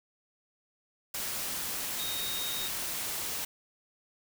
sine tone in noise, 3729 Hz, A#7, in tune, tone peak -36 dBFS, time 1.99-2.68 s, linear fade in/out 5 ms, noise white, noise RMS -35 dBFS, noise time 1.14-3.45 s, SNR -4 dB, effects none

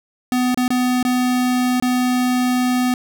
square tone with dropouts, 250.2 Hz, B3, 23 cents sharp, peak -16 dBFS, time 0.32-2.94 s, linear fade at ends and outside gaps 1 ms, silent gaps 0.545-0.574 / 0.68-0.704 / 1.028-1.05 / 1.8-1.824 s, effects none

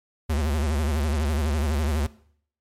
square tone with vibrato, 74.7 Hz, D2, 30 cents sharp, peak -22 dBFS, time 0.29-2.07 s, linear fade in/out 10 ms, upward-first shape sine, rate 12 Hz, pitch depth 130 cents each way, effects noise-tail reverb RT60 0.6 s tail -19 dB re dry + MP3 64 kbps

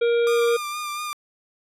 harmonic tone, 470.2 Hz, A#4, 15 cents sharp, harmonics 1 / 3 / 5 / 7 / 8, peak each -17 / -32 / -34 / -38 / -41 dBFS, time 0.01-0.57 s, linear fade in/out 10 ms
sawtooth tone with vibrato, 1200 Hz, D6, 37 cents sharp, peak -24 dBFS, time 0.27-1.13 s, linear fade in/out 0 ms, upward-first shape sine, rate 4.3 Hz, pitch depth 27 cents each way
effects resampled to 32000 Hz

